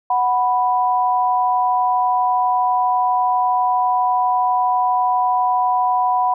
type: tone pair together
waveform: sine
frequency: 740 / 987.8 Hz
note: F#5 / B5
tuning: 0 / 0 cents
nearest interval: perfect fourth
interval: 500 cents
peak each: -17 dBFS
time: 0.1-6.34 s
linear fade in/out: 5 ms
effects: none